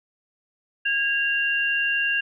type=tone pair together; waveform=sine; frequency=1636.4 / 2776 Hz; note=G#6 / F7; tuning=-26 / -11 cents; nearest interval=major sixth; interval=915 cents; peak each=-23 dBFS; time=0.85-2.21 s; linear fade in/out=10 ms; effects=none